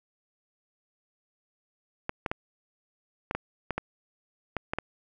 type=clicks; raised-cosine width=0.5 ms; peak=-14 dBFS; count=10; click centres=2.094 / 2.262 / 2.315 / 3.311 / 3.35 / 3.707 / 3.78 / 4.567 / 4.735 / 4.786 s; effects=none